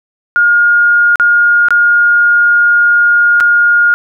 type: tone with dropouts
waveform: sine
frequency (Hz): 1423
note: F6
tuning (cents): +32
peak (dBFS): -5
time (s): 0.36-3.94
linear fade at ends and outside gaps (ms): 0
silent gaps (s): 1.157-1.198 / 1.685-1.706 / 3.402-3.407
effects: none